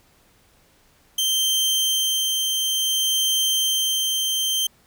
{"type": "tone with tremolo", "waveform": "sawtooth", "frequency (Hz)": 3136, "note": "G7", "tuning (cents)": 0, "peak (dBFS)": -15, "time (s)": [1.18, 4.67], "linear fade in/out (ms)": 5, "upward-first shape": "sine", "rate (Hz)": 0.57, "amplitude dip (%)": 25, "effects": ["pink hiss -58 dBFS RMS until 4.86 s"]}